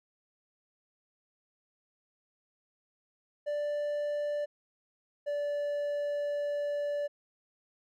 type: tone pair in turn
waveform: triangle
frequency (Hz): 587.3 / 580.9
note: D5 / D5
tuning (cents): 0 / -19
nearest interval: unison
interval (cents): 19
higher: first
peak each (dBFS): -28 / -28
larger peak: neither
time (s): 3.46-4.46 / 5.26-7.08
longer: second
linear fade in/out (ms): 20
effects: none